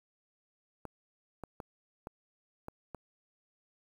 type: clicks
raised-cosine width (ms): 1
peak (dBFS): -27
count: 6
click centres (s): 0.853 / 1.437 / 1.602 / 2.071 / 2.684 / 2.947
effects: 9-bit